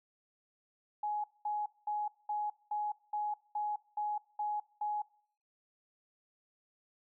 sine tone bursts, 838 Hz, G#5, 15 cents sharp, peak -32 dBFS, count 10, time 1.03-5.02 s, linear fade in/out 5 ms, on 210 ms, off 210 ms, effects noise-tail reverb RT60 0.6 s tail -23 dB re dry

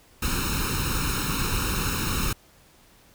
pink noise with comb filter, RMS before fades -26 dBFS, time 0.22-2.33 s, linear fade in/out 5 ms, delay 0.75 ms, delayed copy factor +0.9, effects pink hiss -56 dBFS RMS until 3.14 s

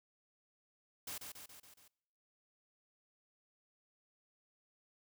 white noise with echo, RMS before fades -44 dBFS, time 1.07-1.18 s, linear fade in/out 5 ms, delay 140 ms, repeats 5, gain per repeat -4 dB, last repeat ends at 1.88 s, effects noise-tail reverb RT60 0.9 s tail -25 dB re dry

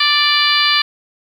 harmonic tone, 587.3 Hz, D5, in tune, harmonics 2 / 3 / 4 / 5 / 6 / 7 / 8, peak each -19 / -19 / -19 / -19 / -19 / -19 / -19 dBFS, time 0-0.82 s, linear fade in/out 5 ms, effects 7-bit

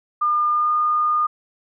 sine tone with pitch glide, 1207 to 1219.6 Hz, D6 to D#6, +47 to -35 cents, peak -16 dBFS, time 0.21-1.27 s, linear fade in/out 10 ms, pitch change +18 cents, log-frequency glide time 0.52-0.71 s, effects none

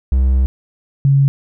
triangle / sine tone pair in turn, 65.1 / 138.33 Hz, C2 / C#3, -8 / -3 cents, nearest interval octave + minor second, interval 1305 cents, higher second, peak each -8 dBFS, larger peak neither, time 0.12-0.46 / 1.05-1.28 s, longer first, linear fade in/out 0 ms, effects none

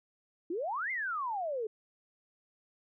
sine exponential two-way sweep, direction up then down, 315.5 to 2158 to 416.6 Hz, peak -32 dBFS, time 0.5-1.67 s, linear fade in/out 5 ms, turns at 0.91 s, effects none

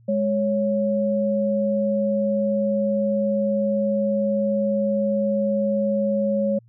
sine tone pair together, 207.5 / 554 Hz, G#3 / C#5, -1 / -1 cents, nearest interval octave + perfect fourth, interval 1700 cents, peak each -22 / -21 dBFS, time 0.08-6.59 s, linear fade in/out 10 ms, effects added 116 Hz sine -50 dBFS peak until 6.68 s

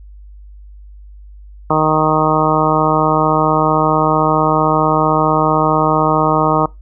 harmonic tone, 155.56 Hz, D#3, in tune, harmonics 1 / 2 / 3 / 4 / 5 / 6 / 7 / 8, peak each -19 / -19 / -19 / -19 / -19 / -19 / -19 / -19 dBFS, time 1.7-6.66 s, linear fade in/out 5 ms, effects noise-tail reverb RT60 0.2 s tail -22 dB re dry + added 50 Hz sine -34 dBFS peak until 6.81 s

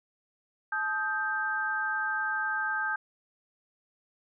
sine tone cluster, 865 / 1257 / 1573 Hz, A5 / D#6 / G6, -30 / +17 / +6 cents, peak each -35 / -35 / -29 dBFS, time 0.72-2.96 s, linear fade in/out 5 ms, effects none

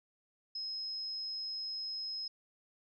sine tone, 5130 Hz, E8, 48 cents flat, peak -37 dBFS, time 0.55-2.28 s, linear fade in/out 5 ms, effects none

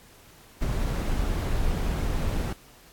brown noise with ADSR envelope, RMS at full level -22 dBFS, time 0.61-2.53 s, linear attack 19 ms, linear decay 5 ms, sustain -4 dB, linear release 6 ms, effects pink hiss -53 dBFS RMS until 2.92 s + AAC 64 kbps

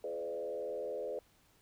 sine tone with frequency modulation, 507 Hz, B4, 45 cents sharp, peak -36 dBFS, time 0.04-1.19 s, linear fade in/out 2 ms, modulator 80.1 Hz, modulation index 1.3, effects pink hiss -68 dBFS RMS until 1.61 s

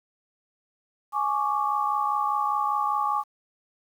sine tone cluster, 838 / 1113 / 1178 Hz, G#5 / C#6 / D6, +15 / +7 / +5 cents, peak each -27 dBFS, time 1.12-3.24 s, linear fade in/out 50 ms, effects 9-bit

